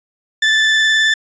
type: tone with vibrato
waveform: 30% pulse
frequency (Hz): 1756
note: A6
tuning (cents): -4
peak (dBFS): -8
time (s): 0.42-1.14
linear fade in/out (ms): 5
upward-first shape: sine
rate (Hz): 19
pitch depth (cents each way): 17
effects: resampled to 16000 Hz